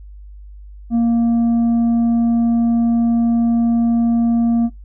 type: tone with tanh clipping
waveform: sine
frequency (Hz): 233.1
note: A#3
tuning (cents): 0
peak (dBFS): -13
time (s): 0.9-4.7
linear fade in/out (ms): 50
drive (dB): 4
effects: noise-tail reverb RT60 0.2 s tail -26 dB re dry + added 50 Hz sine -34 dBFS peak until 4.84 s